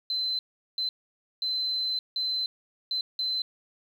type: tone bursts at uneven times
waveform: sine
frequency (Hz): 4061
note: B7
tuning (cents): +48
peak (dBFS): -26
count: 6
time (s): 0.1-0.39 / 0.78-0.89 / 1.42-1.99 / 2.16-2.46 / 2.91-3.01 / 3.19-3.42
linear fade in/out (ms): 2
effects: 9-bit